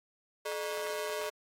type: ring-modulated tone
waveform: sawtooth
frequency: 517 Hz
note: C5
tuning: 21 cents flat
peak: -27 dBFS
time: 0.45-1.3 s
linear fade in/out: 10 ms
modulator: 87.6 Hz
effects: AAC 48 kbps